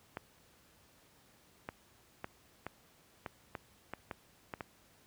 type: clicks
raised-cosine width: 0.5 ms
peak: -24 dBFS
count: 10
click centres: 0.171 / 1.689 / 2.244 / 2.666 / 3.262 / 3.552 / 3.936 / 4.112 / 4.538 / 4.608 s
effects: pink hiss -65 dBFS RMS until 5.06 s + high-pass 60 Hz 12 dB/octave